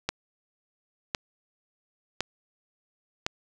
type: click train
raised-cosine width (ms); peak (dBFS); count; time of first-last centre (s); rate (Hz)
0.2; -9; 4; 0.09-3.265; 0.945
effects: none